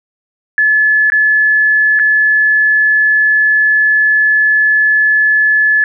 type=tone with dropouts; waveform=sine; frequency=1720 Hz; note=A6; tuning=40 cents flat; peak=-7 dBFS; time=0.58-5.84 s; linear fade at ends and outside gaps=1 ms; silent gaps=1.101-1.12 / 1.991-1.996 s; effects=none